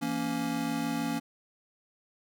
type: chord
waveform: square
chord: A# diminished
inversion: second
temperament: just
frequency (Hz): 167.82 / 233.1 / 279.7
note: E3 / A#3 / C#4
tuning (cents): +31 / 0 / +16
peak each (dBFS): -38 / -34 / -33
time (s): 0.01-1.2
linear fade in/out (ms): 20
effects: none